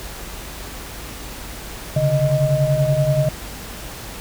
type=tone cluster; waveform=sine; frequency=135.2 / 145.7 / 621 Hz; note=C#3 / D3 / D#5; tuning=-43 / -13 / -3 cents; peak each=-19 dBFS; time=1.96-3.29 s; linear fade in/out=5 ms; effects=added 50 Hz sine -37 dBFS peak until 4.2 s + pink hiss -34 dBFS RMS until 4.2 s